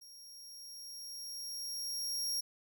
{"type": "tone with level ramp", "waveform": "sawtooth", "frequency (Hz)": 5588, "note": "F8", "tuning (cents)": 0, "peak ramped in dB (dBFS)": [-50, -30], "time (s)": [0.01, 2.41], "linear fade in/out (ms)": 10, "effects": []}